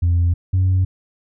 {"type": "tone pair in turn", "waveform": "sine", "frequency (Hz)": [86.3, 93.05], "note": ["F2", "F#2"], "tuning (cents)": [-20, 10], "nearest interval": "minor second", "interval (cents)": 130, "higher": "second", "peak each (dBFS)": -11, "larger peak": "neither", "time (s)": [[0.02, 0.34], [0.53, 0.85]], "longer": "neither", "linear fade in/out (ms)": 10, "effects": ["tanh soft clip ceiling -11 dBFS"]}